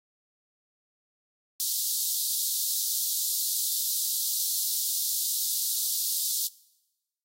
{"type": "high-pass noise", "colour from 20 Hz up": "white", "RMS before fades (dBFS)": -28, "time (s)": [1.6, 6.47], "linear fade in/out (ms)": 0, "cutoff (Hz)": 3700, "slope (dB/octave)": 48, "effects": ["noise-tail reverb RT60 1.0 s tail -22 dB re dry", "AAC 48 kbps"]}